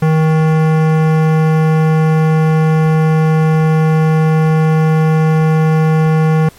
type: tone with hard clipping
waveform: sine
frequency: 157.8 Hz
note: D#3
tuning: 25 cents sharp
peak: -10 dBFS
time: 0.02-6.49 s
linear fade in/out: 5 ms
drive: 18 dB
effects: pink hiss -42 dBFS RMS until 6.58 s + MP3 64 kbps